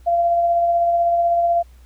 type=tone with tremolo; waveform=sine; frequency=687 Hz; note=F5; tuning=29 cents flat; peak=-13 dBFS; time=0.06-1.63 s; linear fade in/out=20 ms; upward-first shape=sine; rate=16 Hz; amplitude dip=25%; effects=added 61 Hz sine -43 dBFS peak until 1.85 s + pink hiss -58 dBFS RMS until 1.85 s